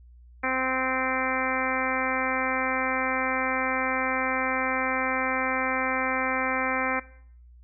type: harmonic tone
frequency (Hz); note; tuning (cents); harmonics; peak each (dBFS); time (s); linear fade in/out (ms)
260; C4; -11; 1 / 2 / 3 / 4 / 5 / 6 / 7 / 8 / 9; -33 / -33 / -33 / -33 / -33 / -33 / -33 / -33 / -33; 0.43-7; 10
effects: noise-tail reverb RT60 0.6 s tail -19 dB re dry + added 60 Hz sine -48 dBFS peak until 7.63 s